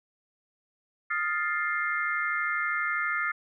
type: chord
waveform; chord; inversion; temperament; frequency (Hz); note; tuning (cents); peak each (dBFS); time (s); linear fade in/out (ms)
sine; F dominant seventh; third; equal with one note detuned; 1244.5 / 1396.9 / 1760 / 2108; Eb6 / F6 / A6 / C7; 0 / 0 / 0 / +12; -33 / -31 / -32 / -31; 1.1-3.32; 10
effects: none